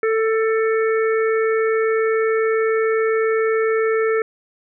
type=harmonic tone; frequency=443.6 Hz; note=A4; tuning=14 cents sharp; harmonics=1 / 3 / 4 / 5; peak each=-16 / -26 / -28 / -30 dBFS; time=0.03-4.22 s; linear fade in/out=2 ms; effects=none